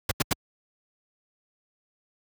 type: noise bursts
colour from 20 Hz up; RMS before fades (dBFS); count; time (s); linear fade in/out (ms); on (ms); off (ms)
pink; -23; 3; 0.09-0.332; 5; 24; 85
effects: high-pass 60 Hz 12 dB/octave